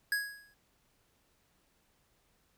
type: tone with exponential decay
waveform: square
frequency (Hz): 1661.2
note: G#6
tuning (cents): 0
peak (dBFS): -27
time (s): 0.12-0.54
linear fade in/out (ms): 2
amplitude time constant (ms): 91
effects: pink hiss -72 dBFS RMS until 2.57 s